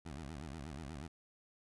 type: tone with vibrato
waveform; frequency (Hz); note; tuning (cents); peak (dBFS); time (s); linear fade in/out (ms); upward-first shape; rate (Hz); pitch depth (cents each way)
15% pulse; 74.4; D2; +23; -38; 0.05-1.08; 10; sine; 8.3; 220
effects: resampled to 24000 Hz